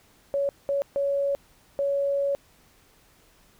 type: tone bursts at uneven times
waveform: sine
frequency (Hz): 560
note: C#5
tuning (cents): +18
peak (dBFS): -22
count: 4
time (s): 0.34-0.49 / 0.69-0.82 / 0.96-1.35 / 1.79-2.35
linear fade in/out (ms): 0
effects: pink hiss -59 dBFS RMS until 3.59 s